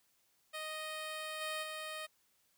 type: tone with level steps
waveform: 10% pulse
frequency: 622.3 Hz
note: D#5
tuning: in tune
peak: -32 / -29 / -33 dBFS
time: 0.53-2.07 s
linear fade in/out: 20 ms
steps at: 1.4 / 1.62 s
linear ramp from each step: 20 ms
effects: white hiss -74 dBFS RMS until 2.57 s